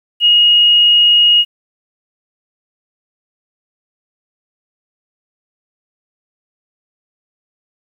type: tone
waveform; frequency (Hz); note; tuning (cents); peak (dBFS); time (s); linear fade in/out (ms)
sine; 2876; F#7; -50; -6; 0.2-1.45; 50
effects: 8-bit